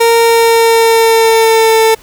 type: tone with pitch glide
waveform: 30% pulse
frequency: 462.3 to 445.5 Hz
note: A#4 to A4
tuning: -14 to +22 cents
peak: -3 dBFS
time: 0-1.95 s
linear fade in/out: 10 ms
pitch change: -64 cents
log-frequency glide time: 0.18-1.82 s
effects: pink hiss -40 dBFS RMS until 2.02 s